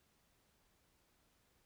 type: silence
effects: pink hiss -75 dBFS RMS until 1.65 s